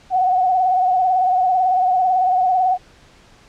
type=tone with vibrato; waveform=sine; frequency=740 Hz; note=F#5; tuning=in tune; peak=-13 dBFS; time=0.1-2.78 s; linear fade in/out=50 ms; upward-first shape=sine; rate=18 Hz; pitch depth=53 cents each way; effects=pink hiss -49 dBFS RMS until 3.48 s + low-pass 6000 Hz 12 dB/octave